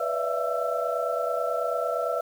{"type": "tone cluster", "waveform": "sine", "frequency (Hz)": [495.3, 578, 648, 677, 1334], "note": ["B4", "D5", "E5", "E5", "E6"], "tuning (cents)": [5, -28, -30, 46, 20], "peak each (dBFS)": -31, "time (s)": [0, 2.21], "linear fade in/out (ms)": 5, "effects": ["8-bit"]}